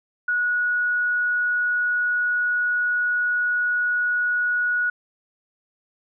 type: tone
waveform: sine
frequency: 1460 Hz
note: F#6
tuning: 24 cents flat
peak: -19 dBFS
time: 0.28-4.9 s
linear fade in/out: 5 ms
effects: none